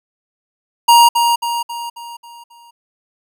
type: tone with echo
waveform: square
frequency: 942 Hz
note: A#5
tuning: 18 cents sharp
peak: -6 dBFS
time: 0.88-1.09 s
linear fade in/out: 10 ms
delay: 270 ms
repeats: 6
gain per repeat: -6 dB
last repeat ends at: 2.71 s
effects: none